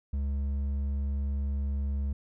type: tone with hard clipping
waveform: sine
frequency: 69.9 Hz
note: C#2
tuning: 15 cents sharp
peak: -29 dBFS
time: 0.13-2.13 s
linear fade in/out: 5 ms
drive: 5 dB
effects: none